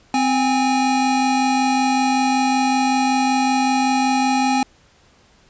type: tone pair together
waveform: square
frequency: 258.9 / 822 Hz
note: C4 / G#5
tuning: -18 / -18 cents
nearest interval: octave + minor sixth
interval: 2000 cents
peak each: -19 dBFS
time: 0.14-4.63 s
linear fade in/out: 2 ms
effects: pink hiss -54 dBFS RMS until 5.49 s + resampled to 16000 Hz